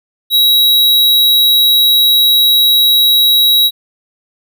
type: tone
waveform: square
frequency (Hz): 3860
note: B7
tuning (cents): -40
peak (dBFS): -7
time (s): 0.3-3.71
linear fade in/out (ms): 50
effects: none